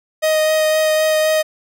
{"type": "tone with vibrato", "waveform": "45% pulse", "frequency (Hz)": 624, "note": "D#5", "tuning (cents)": 5, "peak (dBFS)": -13, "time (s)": [0.22, 1.43], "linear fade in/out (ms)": 20, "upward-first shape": "sine", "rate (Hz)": 3.9, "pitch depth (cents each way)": 10, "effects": []}